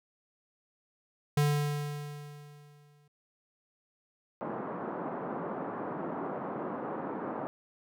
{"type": "tone with exponential decay", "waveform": "square", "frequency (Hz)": 146.6, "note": "D3", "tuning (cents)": -3, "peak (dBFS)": -23, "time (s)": [1.37, 3.08], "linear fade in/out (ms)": 5, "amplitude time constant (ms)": 370}
{"type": "band-pass noise", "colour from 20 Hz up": "pink", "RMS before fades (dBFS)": -37, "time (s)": [4.41, 7.47], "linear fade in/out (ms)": 0, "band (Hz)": [190, 1200], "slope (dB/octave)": 24}
{"effects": []}